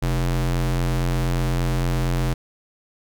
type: ring-modulated tone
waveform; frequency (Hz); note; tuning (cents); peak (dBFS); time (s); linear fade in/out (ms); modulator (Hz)
square; 86.7; F2; -12; -17; 0.02-2.34; 10; 44.3
effects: none